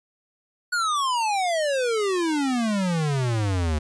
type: exponential sweep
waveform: square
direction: down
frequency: 1480 to 73.7 Hz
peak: -22 dBFS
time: 0.72-3.79 s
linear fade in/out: 10 ms
effects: resampled to 22050 Hz